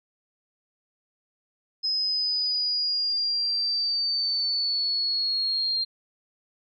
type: linear sweep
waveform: sine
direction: down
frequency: 5100 to 4186 Hz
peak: -23 dBFS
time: 1.83-5.85 s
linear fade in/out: 20 ms
effects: none